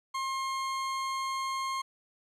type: tone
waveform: 40% pulse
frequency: 1068 Hz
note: C6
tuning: 35 cents sharp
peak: -30 dBFS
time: 0.14-1.82 s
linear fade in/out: 10 ms
effects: low-pass 8000 Hz 12 dB/octave + 11-bit